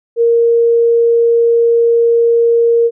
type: tone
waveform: sine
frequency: 466.2 Hz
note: A#4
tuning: in tune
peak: -7 dBFS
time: 0.16-2.91 s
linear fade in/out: 50 ms
effects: none